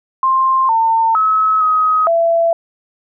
sine tone with pitch steps, 1054 / 903 / 1287 / 1262 / 670 Hz, C6 / A5 / E6 / D#6 / E5, +12 / +45 / -42 / +24 / +28 cents, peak -10 dBFS, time 0.23-2.53 s, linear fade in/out 2 ms, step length 460 ms, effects none

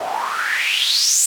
white noise with band-pass filter sweep, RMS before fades -19 dBFS, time 0-1.26 s, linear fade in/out 5 ms, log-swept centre 630 to 8000 Hz, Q 7.1, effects none

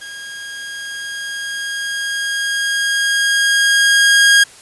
sawtooth tone with level ramp, 1630 Hz, G#6, 33 cents flat, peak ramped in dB -26 to -3 dBFS, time 0.01-4.44 s, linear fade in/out 10 ms, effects white hiss -41 dBFS RMS until 4.61 s + resampled to 24000 Hz

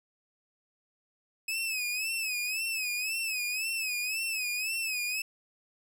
sawtooth tone with vibrato, 2563 Hz, E7, 49 cents flat, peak -27 dBFS, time 1.48-5.22 s, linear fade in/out 5 ms, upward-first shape sine, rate 1.9 Hz, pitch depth 96 cents each way, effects none

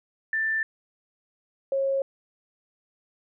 sine tone pair in turn, 1774 / 543.8 Hz, A6 / C#5, +14 / -33 cents, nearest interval octave + minor sixth, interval 2047 cents, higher first, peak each -23 / -22 dBFS, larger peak second, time 0.33-0.63 / 1.72-2.02 s, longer neither, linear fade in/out 2 ms, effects none

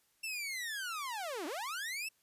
sawtooth linear two-way sweep, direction down then up, 2707 to 277.2 to 2707 Hz, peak -34 dBFS, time 0.23-2.09 s, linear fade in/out 10 ms, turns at 1.46 s, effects white hiss -73 dBFS RMS until 2.22 s + resampled to 32000 Hz

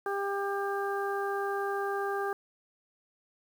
harmonic tone, 398.3 Hz, G4, 28 cents sharp, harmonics 1 / 2 / 3 / 4, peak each -32 / -35 / -37 / -38 dBFS, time 0.06-2.33 s, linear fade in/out 2 ms, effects 9-bit

